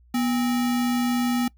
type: tone with sample-and-hold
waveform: sine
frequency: 243.5 Hz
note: B3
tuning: 24 cents flat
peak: -20 dBFS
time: 0.14-1.48 s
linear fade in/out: 5 ms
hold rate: 1050 Hz
effects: noise-tail reverb RT60 0.1 s tail -22 dB re dry + added 60 Hz sine -52 dBFS peak until 1.57 s